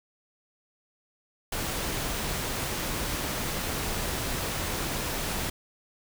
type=noise; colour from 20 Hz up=pink; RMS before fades=-31 dBFS; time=1.52-5.5 s; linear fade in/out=5 ms; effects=none